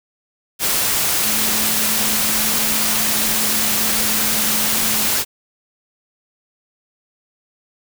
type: tone in noise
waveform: sine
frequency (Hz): 216.1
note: A3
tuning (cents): -31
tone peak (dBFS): -29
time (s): 1.23-5.11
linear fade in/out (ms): 50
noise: white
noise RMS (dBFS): -18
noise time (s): 0.59-5.25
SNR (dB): -14
effects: none